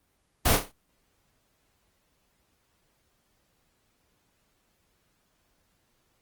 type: noise with echo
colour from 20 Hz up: pink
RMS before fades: -21 dBFS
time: 0.45-0.57 s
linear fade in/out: 10 ms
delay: 30 ms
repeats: 5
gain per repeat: -7 dB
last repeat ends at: 0.72 s
effects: pink hiss -71 dBFS RMS until 6.21 s + Opus 24 kbps